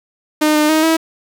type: tone with pitch steps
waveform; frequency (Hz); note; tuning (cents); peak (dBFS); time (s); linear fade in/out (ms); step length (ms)
sawtooth; 305.4 / 302.5 / 313.9 / 323.6; D#4 / D#4 / D#4 / E4; -32 / -49 / +15 / -32; -7; 0.41-0.97; 10; 140
effects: 7-bit